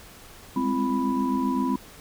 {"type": "tone cluster", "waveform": "sine", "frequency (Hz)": [199.8, 207.5, 260.1, 338.8, 988], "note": ["G3", "G#3", "C4", "E4", "B5"], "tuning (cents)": [33, -1, -10, 48, 0], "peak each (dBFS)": [-32, -32, -24, -32, -29], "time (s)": [0.56, 1.76], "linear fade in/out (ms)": 5, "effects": ["pink hiss -47 dBFS RMS until 2 s"]}